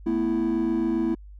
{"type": "chord", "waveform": "triangle", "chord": "A suspended second", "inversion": "none", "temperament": "just", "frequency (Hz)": [220, 247.5, 330], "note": ["A3", "B3", "E4"], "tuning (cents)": [0, 4, 2], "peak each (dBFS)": [-26, -25, -21], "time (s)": [0.06, 1.15], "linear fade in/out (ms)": 10, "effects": ["tanh soft clip ceiling -14 dBFS", "added 50 Hz sine -41 dBFS peak until 1.39 s"]}